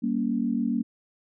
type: chord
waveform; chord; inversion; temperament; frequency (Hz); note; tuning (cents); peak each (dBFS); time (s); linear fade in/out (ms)
sine; G diminished; none; just; 196 / 235.2 / 282.2; G3 / Bb3 / Db4; 0 / +16 / +31; -30 / -25 / -30; 0.02-0.83; 20
effects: none